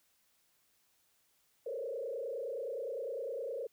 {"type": "tone with frequency modulation", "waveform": "sine", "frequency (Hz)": 503, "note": "B4", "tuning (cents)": 32, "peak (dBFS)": -36, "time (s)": [1.66, 3.67], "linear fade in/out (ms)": 5, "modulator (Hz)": 29.7, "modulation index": 2.1, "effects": ["white hiss -73 dBFS RMS until 3.72 s"]}